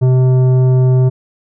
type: tone with tanh clipping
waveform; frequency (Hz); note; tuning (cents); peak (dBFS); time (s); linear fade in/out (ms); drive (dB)
sine; 128.4; C3; -32; -9; 0.01-1.1; 20; 11
effects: none